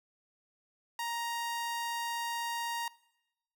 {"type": "tone", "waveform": "sawtooth", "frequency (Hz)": 936, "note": "A#5", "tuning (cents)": 7, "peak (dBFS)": -30, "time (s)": [0.99, 2.88], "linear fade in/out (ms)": 2, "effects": ["noise-tail reverb RT60 0.9 s tail -21 dB re dry"]}